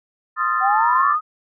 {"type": "chord", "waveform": "sine", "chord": "F dominant seventh", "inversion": "second", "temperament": "equal with one note detuned", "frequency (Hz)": [1046.5, 1244.5, 1363.4, 1760], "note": ["C6", "Eb6", "F6", "A6"], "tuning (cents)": [0, 0, -42, 0], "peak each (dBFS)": [-25, -20, -24, -25], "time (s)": [0.36, 1.16], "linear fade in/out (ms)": 50}
{"type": "exponential sweep", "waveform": "sine", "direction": "up", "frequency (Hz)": [745, 1279], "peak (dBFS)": -16, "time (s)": [0.6, 1.21], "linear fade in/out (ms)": 50}
{"effects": []}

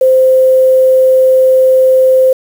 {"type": "tone with quantisation", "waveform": "sine", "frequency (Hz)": 520, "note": "C5", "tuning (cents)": -11, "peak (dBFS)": -4, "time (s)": [0.01, 2.33], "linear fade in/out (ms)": 5, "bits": 5, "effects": []}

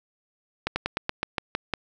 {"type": "slowing click train", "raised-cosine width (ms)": 0.3, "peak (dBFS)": -9, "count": 9, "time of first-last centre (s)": [0.67, 1.737], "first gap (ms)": 90, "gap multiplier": 1.11, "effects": []}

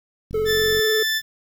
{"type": "click train", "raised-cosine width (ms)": 5, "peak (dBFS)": -23, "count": 23, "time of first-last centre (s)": [0.31, 0.792], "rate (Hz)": 45.6}
{"type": "tone with vibrato", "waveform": "triangle", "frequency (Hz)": 433.6, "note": "A4", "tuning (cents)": -25, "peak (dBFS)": -17, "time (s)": [0.34, 1.03], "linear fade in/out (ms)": 5, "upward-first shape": "square", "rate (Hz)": 20, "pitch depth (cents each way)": 23}
{"type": "tone", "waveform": "20% pulse", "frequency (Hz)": 1760, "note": "A6", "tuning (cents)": 0, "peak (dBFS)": -15, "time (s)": [0.45, 1.22], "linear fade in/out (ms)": 50}
{"effects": ["8-bit"]}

